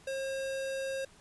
square tone, 537 Hz, C5, 45 cents sharp, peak -34 dBFS, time 0.07-1.05 s, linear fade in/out 5 ms, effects pink hiss -59 dBFS RMS until 1.2 s + resampled to 24000 Hz

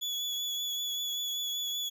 35% pulse tone with vibrato, 3407 Hz, G#7, 44 cents sharp, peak -30 dBFS, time 0.01-1.9 s, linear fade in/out 20 ms, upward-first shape triangle, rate 5.2 Hz, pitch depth 25 cents each way, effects none

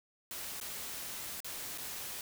white noise with dropouts, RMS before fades -42 dBFS, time 0.31-2.21 s, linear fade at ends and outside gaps 1 ms, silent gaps 0.601-0.612 / 1.404-1.445 / 1.777-1.782 s, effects none

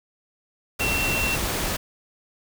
sine tone in noise, 2714 Hz, E7, 50 cents sharp, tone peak -24 dBFS, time 0.8-1.36 s, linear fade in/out 10 ms, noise pink, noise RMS -26 dBFS, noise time 0.79-1.77 s, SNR -1 dB, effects none

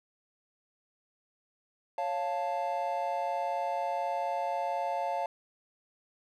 triangle chord, Db augmented, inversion none, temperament equal, 554.4 / 698.5 / 880 Hz, Db5 / F5 / A5, 0 / 0 / 0 cents, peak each -34 / -31 / -32 dBFS, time 1.98-5.26 s, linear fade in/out 2 ms, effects none

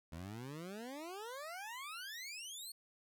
20% pulse exponential sweep, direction up, 78 to 4435 Hz, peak -40 dBFS, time 0.12-2.72 s, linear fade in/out 5 ms, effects none

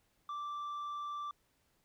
sine tone with tanh clipping, 1172 Hz, D6, 4 cents flat, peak -39 dBFS, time 0.29-1.31 s, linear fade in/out 2 ms, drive 4 dB, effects pink hiss -75 dBFS RMS until 1.84 s

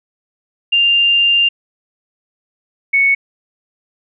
sine tone pair in turn, 2794 / 2216 Hz, F7 / C#7, 0 / -1 cents, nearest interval major third, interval 401 cents, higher first, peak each -9 dBFS, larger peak neither, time 0.72-1.49 / 2.93-3.15 s, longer first, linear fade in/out 10 ms, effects none

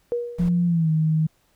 sine tone with exponential decay, 478.4 Hz, A#4, 45 cents sharp, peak -19 dBFS, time 0.12-0.72 s, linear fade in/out 0 ms, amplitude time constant 130 ms
brown noise, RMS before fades -33 dBFS, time 0.38-0.49 s, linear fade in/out 5 ms
sine tone with pitch glide, 174.61 to 157.37 Hz, F3 to D#3, 0 to +20 cents, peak -17 dBFS, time 0.39-1.27 s, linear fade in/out 10 ms, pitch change -180 cents, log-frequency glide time 0.66-0.9 s
effects pink hiss -64 dBFS RMS until 1.55 s

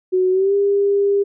sine tone with pitch glide, 370 to 401.2 Hz, F#4 to G4, 0 to +40 cents, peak -13 dBFS, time 0.12-1.24 s, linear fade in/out 20 ms, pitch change +140 cents, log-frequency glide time 0.31-0.54 s, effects none

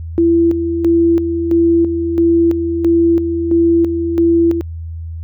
sine tone with tremolo, 335.7 Hz, E4, 32 cents sharp, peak -8 dBFS, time 0.18-4.61 s, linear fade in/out 0 ms, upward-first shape square, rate 1.5 Hz, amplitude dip 55%, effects added 82 Hz sine -23 dBFS peak until 5.23 s

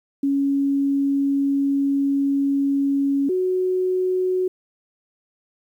sine tone pair in turn, 278.1 / 369.1 Hz, C#4 / F#4, +6 / -4 cents, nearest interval perfect fourth, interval 490 cents, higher second, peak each -17 / -18 dBFS, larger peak first, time 0.23-3.29 / 3.29-4.48 s, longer first, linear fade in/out 5 ms, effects 9-bit

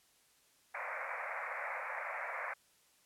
white band-pass noise, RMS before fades -41 dBFS, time 0.74-2.54 s, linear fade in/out 10 ms, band 510 to 2300 Hz, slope 96 dB/octave, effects white hiss -69 dBFS RMS until 3.05 s + low-pass 12000 Hz 12 dB/octave

